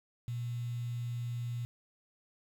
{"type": "tone with quantisation", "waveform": "sine", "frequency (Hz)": 120, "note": "B2", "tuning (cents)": -49, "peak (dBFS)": -34, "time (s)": [0.28, 1.65], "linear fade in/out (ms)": 0, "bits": 9, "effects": []}